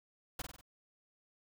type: noise with echo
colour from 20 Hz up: pink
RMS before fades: -40 dBFS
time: 0.39-0.42 s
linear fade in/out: 5 ms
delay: 48 ms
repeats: 4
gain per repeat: -5 dB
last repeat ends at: 0.612 s
effects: none